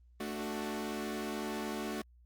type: chord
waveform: sawtooth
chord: D major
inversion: second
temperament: equal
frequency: 220 / 293.7 / 370 Hz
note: A3 / D4 / F#4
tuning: 0 / 0 / 0 cents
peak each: -35 / -38 / -37 dBFS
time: 0.2-2.02 s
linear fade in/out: 5 ms
effects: added 60 Hz sine -58 dBFS peak until 2.25 s + Opus 32 kbps